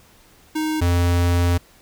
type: tone pair in turn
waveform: square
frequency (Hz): 311.1 / 87.3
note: D#4 / F2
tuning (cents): 0 / 0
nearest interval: octave + minor seventh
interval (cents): 2200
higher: first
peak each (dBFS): -21 / -16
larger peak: second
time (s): 0.55-0.81 / 0.81-1.58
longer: second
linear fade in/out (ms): 10
effects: pink hiss -52 dBFS RMS until 1.81 s